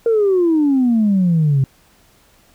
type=exponential sweep; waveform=sine; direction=down; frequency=469.8 to 130.81 Hz; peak=-10 dBFS; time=0.06-1.64 s; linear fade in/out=2 ms; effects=tanh soft clip ceiling -8 dBFS + pink hiss -53 dBFS RMS until 2.54 s